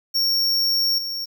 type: tone with level steps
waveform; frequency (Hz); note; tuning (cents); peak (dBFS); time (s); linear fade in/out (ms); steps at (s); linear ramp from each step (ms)
square; 5510; F8; -24; -18 / -26; 0.14-1.26; 20; 0.98; 5
effects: 8-bit